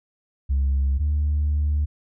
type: tone pair in turn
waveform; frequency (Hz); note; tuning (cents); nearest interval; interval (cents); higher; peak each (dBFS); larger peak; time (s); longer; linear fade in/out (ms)
sine; 68.2 / 74.13; C#2 / D2; -28 / +17; minor second; 145; second; -16 / -17; first; 0.49-0.99 / 0.99-1.86; second; 20
effects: tanh soft clip ceiling -16 dBFS